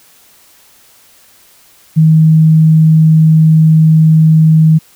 sine tone, 158.4 Hz, D#3, 31 cents sharp, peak -3 dBFS, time 1.96-4.79 s, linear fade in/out 20 ms, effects white hiss -45 dBFS RMS until 4.95 s

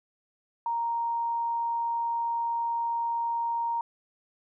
sine tone, 932.3 Hz, A#5, in tune, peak -26 dBFS, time 0.66-3.81 s, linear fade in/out 2 ms, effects none

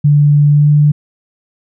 sine tone with pitch glide, 146.3 to 148 Hz, D3 to D3, -6 to +14 cents, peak -5 dBFS, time 0.04-0.92 s, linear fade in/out 10 ms, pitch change +20 cents, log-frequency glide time 0.51-0.69 s, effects none

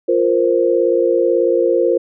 sine chord, F suspended fourth, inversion none, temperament just, 349.2 / 465.6 / 523.8 Hz, F4 / Bb4 / C5, 0 / -2 / +2 cents, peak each -16 dBFS, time 0.08-1.98 s, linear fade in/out 10 ms, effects none

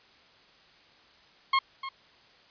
sawtooth tone with echo, 1077 Hz, C6, 50 cents sharp, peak -17 dBFS, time 1.53-1.59 s, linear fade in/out 5 ms, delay 300 ms, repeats 1, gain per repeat -13 dB, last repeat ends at 1.89 s, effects white hiss -58 dBFS RMS until 2.5 s + resampled to 11025 Hz

